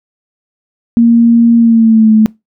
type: tone with pitch glide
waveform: sine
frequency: 233.1 to 217.5 Hz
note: A#3 to A3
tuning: 0 to -20 cents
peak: -3 dBFS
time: 0.97-2.26 s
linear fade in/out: 0 ms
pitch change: -120 cents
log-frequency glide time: 1.57-2.12 s
effects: noise-tail reverb RT60 0.2 s tail -23 dB re dry